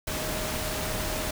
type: tone in noise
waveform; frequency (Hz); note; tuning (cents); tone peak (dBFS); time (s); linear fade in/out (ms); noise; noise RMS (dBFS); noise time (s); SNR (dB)
sine; 622.3; D#5; 0; -37; 0.07-1.31; 5; pink; -31; 0.07-1.31; -9
effects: none